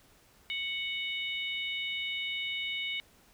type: harmonic tone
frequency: 740 Hz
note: F#5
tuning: in tune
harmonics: 3 / 4 / 5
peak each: -35 / -37 / -39 dBFS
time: 0.5-3 s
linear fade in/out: 0 ms
effects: pink hiss -62 dBFS RMS until 3.33 s